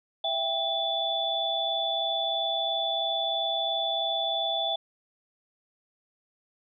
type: tone cluster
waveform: sine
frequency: 663 / 786 / 3468 Hz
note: E5 / G5 / A7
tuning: +10 / +4 / -26 cents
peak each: -31 / -32 / -28 dBFS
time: 0.24-4.76 s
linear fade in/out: 5 ms
effects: none